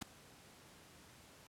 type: noise with ADSR envelope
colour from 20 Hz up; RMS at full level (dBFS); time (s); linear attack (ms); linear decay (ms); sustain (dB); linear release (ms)
pink; -38; 0.01-1.47; 13; 4; -22; 4
effects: high-pass 80 Hz 12 dB/octave + low-pass 12000 Hz 12 dB/octave